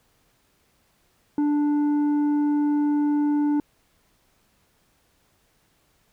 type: tone with tanh clipping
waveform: sine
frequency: 293.7 Hz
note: D4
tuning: in tune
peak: -20 dBFS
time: 1.38-3.6 s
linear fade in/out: 2 ms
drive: 6 dB
effects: pink hiss -65 dBFS RMS until 6.12 s